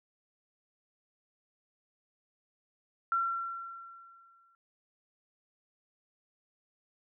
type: tone with exponential decay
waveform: sine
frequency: 1361 Hz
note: F6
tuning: 45 cents flat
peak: -25 dBFS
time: 3.12-4.55 s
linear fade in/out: 1 ms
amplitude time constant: 310 ms
effects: none